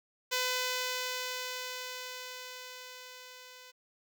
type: tone with level ramp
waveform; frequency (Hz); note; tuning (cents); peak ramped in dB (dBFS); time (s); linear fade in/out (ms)
5% pulse; 504; B4; +35; -17 to -39; 0.31-3.72; 20
effects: none